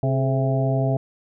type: harmonic tone with a mistuned harmonic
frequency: 132.9 Hz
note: C3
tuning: 27 cents sharp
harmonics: 1 / 2 / 3 / 4 / 5 / 6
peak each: -20 / -28 / -29 / -33 / -25 / -36 dBFS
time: 0.03-0.97 s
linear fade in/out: 2 ms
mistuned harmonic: 3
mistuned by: +77 cents
effects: none